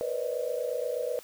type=tone cluster; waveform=sine; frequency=476.9 / 505 / 580 / 627 Hz; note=A#4 / B4 / D5 / D#5; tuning=+39 / +39 / -22 / +13 cents; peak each=-34 / -32 / -36 / -36 dBFS; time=0.01-1.19 s; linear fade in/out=0 ms; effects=white hiss -51 dBFS RMS until 1.23 s